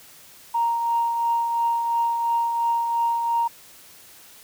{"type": "tone with tremolo", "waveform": "sine", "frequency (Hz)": 932.3, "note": "A#5", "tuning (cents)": 0, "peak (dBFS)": -17, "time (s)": [0.54, 3.48], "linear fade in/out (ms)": 10, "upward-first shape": "triangle", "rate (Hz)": 2.9, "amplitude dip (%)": 45, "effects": ["tanh soft clip ceiling -13 dBFS", "white hiss -48 dBFS RMS until 4.43 s"]}